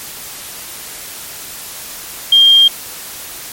sine tone, 3205 Hz, G7, 38 cents sharp, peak -4 dBFS, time 2.32-2.68 s, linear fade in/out 5 ms, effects white hiss -29 dBFS RMS until 3.52 s + MP3 64 kbps

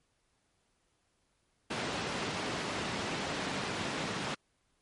pink band-pass noise, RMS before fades -36 dBFS, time 1.7-4.35 s, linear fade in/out 10 ms, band 150 to 4500 Hz, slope 12 dB/octave, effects pink hiss -75 dBFS RMS until 4.81 s + MP3 48 kbps

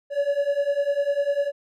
triangle beating tone pair, 562 / 572 Hz, C#5 / D5, +24 / -46 cents, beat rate 10 Hz, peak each -23 / -21 dBFS, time 0.1-1.52 s, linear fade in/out 50 ms, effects none

